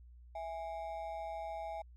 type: ring-modulated tone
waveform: triangle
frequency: 740 Hz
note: F#5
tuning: in tune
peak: -34 dBFS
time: 0.35-1.82 s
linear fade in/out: 5 ms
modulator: 83.3 Hz
effects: added 60 Hz sine -53 dBFS peak until 1.96 s + MP3 96 kbps